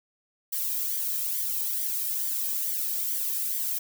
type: noise with flanger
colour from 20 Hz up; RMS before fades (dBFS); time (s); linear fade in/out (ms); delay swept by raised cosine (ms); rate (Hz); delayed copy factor
violet; -29; 0.52-3.79; 10; 0.74 to 1.46; 2.3; -0.65
effects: none